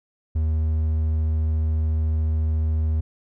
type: tone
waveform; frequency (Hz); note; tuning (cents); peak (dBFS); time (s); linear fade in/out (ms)
triangle; 78.5; D#2; +16; -17; 0.35-3.01; 10
effects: none